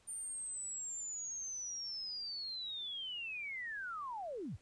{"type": "linear sweep", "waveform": "sine", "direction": "down", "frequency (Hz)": [9050, 60], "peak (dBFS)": -40, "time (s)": [0.07, 4.57], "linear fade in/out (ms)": 20, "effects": ["pink hiss -69 dBFS RMS until 4.61 s", "resampled to 22050 Hz"]}